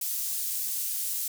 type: high-pass noise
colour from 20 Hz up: pink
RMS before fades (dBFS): -31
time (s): 0.01-1.28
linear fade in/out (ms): 5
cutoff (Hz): 9300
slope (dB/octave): 12
effects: none